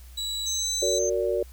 35% pulse tone with pitch glide, 3916 to 3957 Hz, B7 to B7, -15 to +3 cents, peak -27 dBFS, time 0.17-0.99 s, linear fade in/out 10 ms, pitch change +18 cents, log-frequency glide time 0.52-0.69 s
sine tone, 6272 Hz, G8, in tune, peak -28 dBFS, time 0.46-1.1 s, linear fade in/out 10 ms
sine chord, Gb augmented, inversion none, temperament just, 370 / 462.5 / 578.1 Hz, Gb4 / Bb4 / D5, 0 / -14 / -27 cents, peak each -27 dBFS, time 0.82-1.43 s, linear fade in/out 5 ms
effects added 62 Hz sine -43 dBFS peak until 1.52 s + white hiss -55 dBFS RMS until 1.52 s

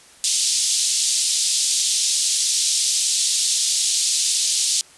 white band-pass noise, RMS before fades -20 dBFS, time 0.24-4.81 s, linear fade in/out 0 ms, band 3600 to 8900 Hz, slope 24 dB/octave, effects white hiss -48 dBFS RMS until 4.97 s + resampled to 24000 Hz

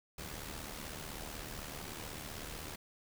pink noise with amplitude modulation, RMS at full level -42 dBFS, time 0.18-2.76 s, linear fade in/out 5 ms, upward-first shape sine, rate 76 Hz, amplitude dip 60%, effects none

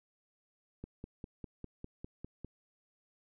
click train, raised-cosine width 3 ms, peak -30 dBFS, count 9, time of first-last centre 0.84-2.446 s, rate 4.98 Hz, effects none

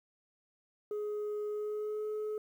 sine tone with pitch glide, 419.2 to 426.8 Hz, G#4 to G#4, +16 to +47 cents, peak -31 dBFS, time 0.91-2.38 s, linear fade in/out 2 ms, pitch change +31 cents, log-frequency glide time 1.47-2.06 s, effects tanh soft clip ceiling -33 dBFS + 11-bit

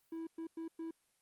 triangle tone bursts at uneven times, 327.2 Hz, E4, 13 cents flat, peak -38 dBFS, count 4, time 0.12-0.27 / 0.38-0.47 / 0.57-0.68 / 0.79-0.91 s, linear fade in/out 5 ms, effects white hiss -75 dBFS RMS until 1.21 s + Opus 32 kbps

